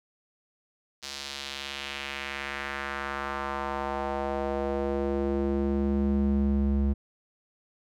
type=tone with band-pass filter sweep; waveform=square; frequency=69.3 Hz; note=C#2; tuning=in tune; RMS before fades=-29 dBFS; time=1.02-6.94 s; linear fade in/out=20 ms; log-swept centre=4900 to 140 Hz; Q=1.7; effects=none